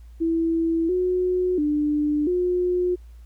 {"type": "tone with pitch steps", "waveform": "sine", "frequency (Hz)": [329.6, 364.2, 297.1, 359], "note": ["E4", "F#4", "D4", "F4"], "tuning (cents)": [0, -27, 20, 48], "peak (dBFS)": -19, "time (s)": [0.2, 2.96], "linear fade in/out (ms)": 20, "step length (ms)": 690, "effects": ["added 58 Hz sine -41 dBFS peak until 3.25 s", "pink hiss -64 dBFS RMS until 3.25 s"]}